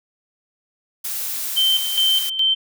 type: noise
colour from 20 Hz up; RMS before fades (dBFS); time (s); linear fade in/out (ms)
blue; -26; 1.04-2.3; 10
type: tone with tremolo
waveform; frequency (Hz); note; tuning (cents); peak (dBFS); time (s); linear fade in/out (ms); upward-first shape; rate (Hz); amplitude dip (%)
sine; 3109; G7; -15; -14; 1.56-2.55; 20; square; 2.4; 65
effects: none